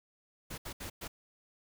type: noise bursts at uneven times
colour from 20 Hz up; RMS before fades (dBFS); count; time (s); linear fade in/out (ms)
pink; -42; 4; 0.5-0.58 / 0.65-0.73 / 0.8-0.9 / 1.01-1.08; 10
effects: none